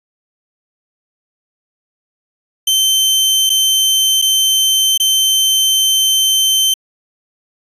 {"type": "tone with dropouts", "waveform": "sawtooth", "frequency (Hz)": 3098, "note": "G7", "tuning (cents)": -21, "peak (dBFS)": -7, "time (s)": [2.67, 6.74], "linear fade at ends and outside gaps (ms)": 5, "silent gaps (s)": [[3.495, 3.5], [4.217, 4.222], [4.977, 4.999]], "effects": ["resampled to 32000 Hz"]}